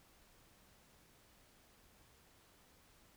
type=silence; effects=pink hiss -67 dBFS RMS until 3.16 s